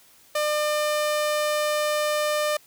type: tone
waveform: sawtooth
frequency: 600 Hz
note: D5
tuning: 37 cents sharp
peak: -18 dBFS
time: 0.35-2.57 s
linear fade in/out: 5 ms
effects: white hiss -55 dBFS RMS until 2.66 s